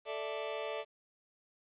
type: chord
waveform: sawtooth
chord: A suspended fourth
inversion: none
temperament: just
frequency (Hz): 440 / 586.7 / 660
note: A4 / D5 / E5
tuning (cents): 0 / -2 / +2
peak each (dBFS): -36 / -36 / -38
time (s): 0.05-0.85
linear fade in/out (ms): 50
effects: resampled to 8000 Hz + 11-bit